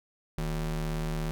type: ring-modulated tone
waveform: square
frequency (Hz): 98.7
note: G2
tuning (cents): +12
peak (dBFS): -27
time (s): 0.38-1.31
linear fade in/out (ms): 0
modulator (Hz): 60.1
effects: 11-bit